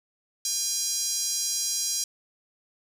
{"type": "tone with high-pass filter", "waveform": "5% pulse", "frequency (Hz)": 809, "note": "G#5", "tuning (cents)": -46, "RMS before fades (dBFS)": -28, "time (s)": [0.45, 2.04], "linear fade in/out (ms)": 2, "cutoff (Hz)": 5400, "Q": 2.4, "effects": []}